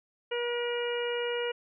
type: harmonic tone with a mistuned harmonic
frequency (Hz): 479.6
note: A#4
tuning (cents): +49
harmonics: 1 / 2 / 3 / 4 / 5 / 6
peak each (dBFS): -30 / -41 / -40 / -42 / -41 / -38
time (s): 0.31-1.52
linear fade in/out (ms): 10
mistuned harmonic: 5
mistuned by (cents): -22
effects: none